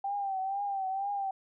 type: tone with vibrato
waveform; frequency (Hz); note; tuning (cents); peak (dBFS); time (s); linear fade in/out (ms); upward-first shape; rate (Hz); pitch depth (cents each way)
sine; 784; G5; 0; -30; 0.04-1.31; 5; triangle; 2.1; 72
effects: none